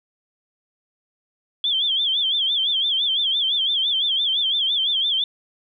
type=tone with vibrato; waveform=sine; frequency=3325 Hz; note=G#7; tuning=1 cent sharp; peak=-18 dBFS; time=1.64-5.24 s; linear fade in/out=2 ms; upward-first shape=sine; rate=5.9 Hz; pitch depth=130 cents each way; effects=none